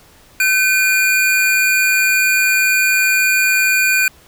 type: tone pair together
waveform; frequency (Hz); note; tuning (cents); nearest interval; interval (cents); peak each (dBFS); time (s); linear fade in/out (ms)
square; 1528.9 / 2427; G6 / D#7; -44 / -44; minor sixth; 800; -17 / -14; 0.4-4.08; 2
effects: pink hiss -47 dBFS RMS until 4.27 s